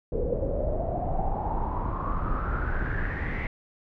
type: noise with low-pass filter sweep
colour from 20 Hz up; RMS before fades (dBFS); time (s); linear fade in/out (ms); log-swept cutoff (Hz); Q
brown; -28; 0.12-3.47; 2; 470 to 2100; 9.1
effects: none